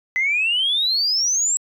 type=exponential sweep; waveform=sine; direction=up; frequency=2007 to 7760 Hz; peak=-16 dBFS; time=0.16-1.57 s; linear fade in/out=0 ms; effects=tanh soft clip ceiling -12 dBFS